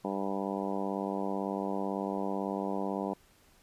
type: harmonic tone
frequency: 98 Hz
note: G2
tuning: in tune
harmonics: 2 / 3 / 4 / 5 / 6 / 7 / 8 / 9 / 10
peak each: -36 / -38 / -39 / -40 / -41 / -41 / -42 / -43 / -43 dBFS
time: 0.04-3.14 s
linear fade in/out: 10 ms
effects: pink hiss -63 dBFS RMS until 3.62 s + resampled to 32000 Hz